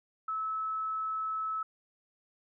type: tone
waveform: sine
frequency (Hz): 1300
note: E6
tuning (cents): -24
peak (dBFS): -31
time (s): 0.28-1.63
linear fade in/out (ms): 5
effects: none